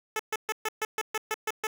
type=tone bursts; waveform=10% pulse; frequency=434.4 Hz; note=A4; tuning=22 cents flat; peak=-19 dBFS; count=10; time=0.16-1.67 s; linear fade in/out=2 ms; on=34 ms; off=130 ms; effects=none